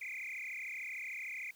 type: tone with frequency modulation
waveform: sine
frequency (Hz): 2242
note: C#7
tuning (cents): +19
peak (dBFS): -38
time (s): 0.01-1.51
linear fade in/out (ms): 5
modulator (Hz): 33.3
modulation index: 6.8
effects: tanh soft clip ceiling -37 dBFS + white hiss -64 dBFS RMS until 1.55 s